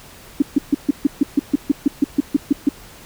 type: tone bursts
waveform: sine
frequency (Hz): 283.8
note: C#4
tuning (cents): +41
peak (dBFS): -9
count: 15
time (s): 0.4-2.69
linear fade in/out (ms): 5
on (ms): 22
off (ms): 140
effects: pink hiss -42 dBFS RMS until 3.05 s